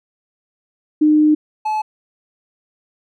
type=tone pair in turn; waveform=sine / triangle; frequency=304.3 / 860.7 Hz; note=D#4 / A5; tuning=-38 / -38 cents; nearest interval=octave + tritone; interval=1800 cents; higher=second; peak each=-9 / -15 dBFS; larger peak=first; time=1.01-1.35 / 1.65-1.82 s; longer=first; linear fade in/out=10 ms; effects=none